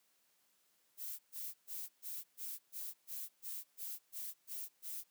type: noise bursts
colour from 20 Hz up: violet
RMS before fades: -44 dBFS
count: 12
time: 0.97-5.04 s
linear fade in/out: 50 ms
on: 220 ms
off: 130 ms
effects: white hiss -75 dBFS RMS until 5.1 s + high-pass 150 Hz 12 dB/octave